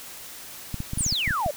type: clicks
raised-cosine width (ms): 5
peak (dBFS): -17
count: 10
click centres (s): 0.743 / 0.804 / 0.934 / 0.975 / 1.008 / 1.064 / 1.125 / 1.277 / 1.308 / 1.462
type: exponential sweep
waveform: sine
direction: down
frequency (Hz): 10160 to 547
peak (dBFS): -23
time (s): 0.98-1.51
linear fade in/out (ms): 5
effects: white hiss -41 dBFS RMS until 1.56 s